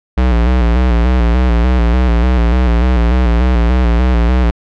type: tone with vibrato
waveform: square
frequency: 60.3 Hz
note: B1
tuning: 41 cents flat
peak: -9 dBFS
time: 0.17-4.51 s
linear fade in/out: 10 ms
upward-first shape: square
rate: 3.4 Hz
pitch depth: 73 cents each way
effects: low-pass 3000 Hz 12 dB/octave